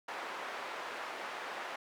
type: band-pass noise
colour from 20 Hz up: white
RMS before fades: -42 dBFS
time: 0.08-1.76 s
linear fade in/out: 5 ms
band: 510 to 1500 Hz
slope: 12 dB/octave
effects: none